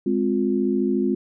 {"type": "chord", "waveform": "sine", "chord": "F minor", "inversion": "first", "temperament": "equal with one note detuned", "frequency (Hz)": [207.7, 261.6, 354.1], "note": ["Ab3", "C4", "F4"], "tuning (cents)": [0, 0, 24], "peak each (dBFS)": -23, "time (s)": [0.06, 1.15], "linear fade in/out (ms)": 5, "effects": []}